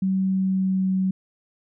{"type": "tone with pitch glide", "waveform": "sine", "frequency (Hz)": [190.2, 188.56], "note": ["F#3", "F#3"], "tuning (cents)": [48, 33], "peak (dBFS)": -19, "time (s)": [0.02, 1.11], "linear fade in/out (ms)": 5, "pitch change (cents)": -15, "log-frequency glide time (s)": [0.25, 0.94], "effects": []}